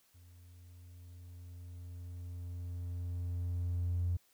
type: tone with level ramp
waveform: triangle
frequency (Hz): 87.8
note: F2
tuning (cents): +10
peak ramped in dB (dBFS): -54 to -26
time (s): 0.14-4.17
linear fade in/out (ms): 10
effects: tanh soft clip ceiling -27 dBFS + white hiss -70 dBFS RMS until 4.33 s